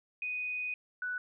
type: tone pair in turn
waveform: sine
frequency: 2489 / 1483.6 Hz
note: D#7 / F#6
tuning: 0 / +4 cents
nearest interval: major sixth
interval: 896 cents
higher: first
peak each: -33 / -33 dBFS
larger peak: neither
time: 0.22-0.74 / 1.02-1.18 s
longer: first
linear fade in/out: 2 ms
effects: none